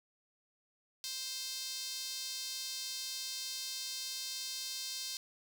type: tone with high-pass filter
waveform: sawtooth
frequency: 523.3 Hz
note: C5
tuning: in tune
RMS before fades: -41 dBFS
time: 1.04-5.17 s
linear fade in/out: 0 ms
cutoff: 4500 Hz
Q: 2.4
effects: none